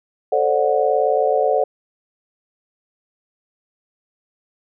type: chord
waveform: sine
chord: D dominant seventh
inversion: second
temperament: just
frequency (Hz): 440.5 / 528.6 / 587.3 / 734.2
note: A4 / C5 / D5 / F#5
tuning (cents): +2 / +18 / 0 / -14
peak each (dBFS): -20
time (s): 0.32-1.64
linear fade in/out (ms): 5
effects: none